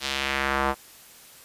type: tone with band-pass filter sweep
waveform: square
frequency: 68.2 Hz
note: C#2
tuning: 28 cents flat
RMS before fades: -26 dBFS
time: 0-0.75 s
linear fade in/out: 50 ms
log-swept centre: 4300 to 940 Hz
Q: 1.4
effects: white hiss -49 dBFS RMS until 1.44 s + resampled to 32000 Hz